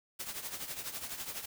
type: noise with tremolo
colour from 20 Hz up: white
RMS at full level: -38 dBFS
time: 0.19-1.46 s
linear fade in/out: 10 ms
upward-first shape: triangle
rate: 12 Hz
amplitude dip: 75%
effects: none